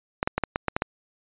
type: clicks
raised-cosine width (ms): 0.5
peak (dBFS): -8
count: 8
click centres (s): 0.229 / 0.275 / 0.38 / 0.437 / 0.559 / 0.683 / 0.765 / 0.821
effects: resampled to 8000 Hz